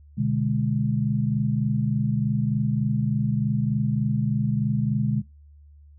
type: chord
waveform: sine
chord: G# diminished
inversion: first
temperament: equal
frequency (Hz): 123.47 / 146.83 / 207.7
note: B2 / D3 / G#3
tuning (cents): 0 / 0 / 0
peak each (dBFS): -25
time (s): 0.17-5.22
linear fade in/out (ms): 20
effects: noise-tail reverb RT60 0.2 s tail -20 dB re dry + added 73 Hz sine -47 dBFS peak until 5.98 s